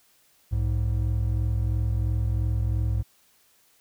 triangle tone pair together, 63 / 105.95 Hz, B1 / G#2, +35 / +35 cents, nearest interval major sixth, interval 900 cents, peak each -23 dBFS, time 0.51-3.03 s, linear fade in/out 20 ms, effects white hiss -62 dBFS RMS until 3.8 s

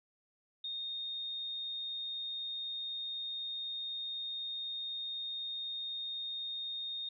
sine tone, 3688 Hz, A#7, 19 cents flat, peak -37 dBFS, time 0.64-7.09 s, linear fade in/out 5 ms, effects none

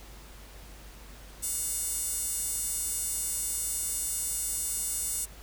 sawtooth tone with high-pass filter, 719 Hz, F#5, 50 cents flat, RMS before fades -32 dBFS, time 1.42-5.26 s, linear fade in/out 20 ms, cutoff 8500 Hz, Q 2.6, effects added 50 Hz sine -47 dBFS peak until 5.42 s + pink hiss -51 dBFS RMS until 5.42 s

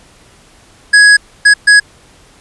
square tone bursts at uneven times, 1668 Hz, G#6, 7 cents sharp, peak -3 dBFS, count 3, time 0.93-1.17 / 1.45-1.54 / 1.67-1.8 s, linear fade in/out 10 ms, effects pink hiss -44 dBFS RMS until 2.4 s + resampled to 24000 Hz

